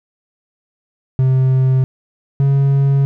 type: tone pair in turn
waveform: triangle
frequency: 130.81 / 138.3 Hz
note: C3 / C#3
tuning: 0 / -4 cents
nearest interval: minor second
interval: 96 cents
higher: second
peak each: -8 dBFS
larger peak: neither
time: 1.19-1.84 / 2.4-3.05 s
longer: neither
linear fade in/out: 0 ms
effects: none